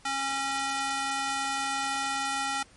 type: tone with high-pass filter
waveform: square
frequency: 273.1 Hz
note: C#4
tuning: 26 cents flat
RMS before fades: -30 dBFS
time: 0.05-2.63 s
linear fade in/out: 5 ms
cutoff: 980 Hz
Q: 1
effects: pink hiss -57 dBFS RMS until 2.76 s + MP3 48 kbps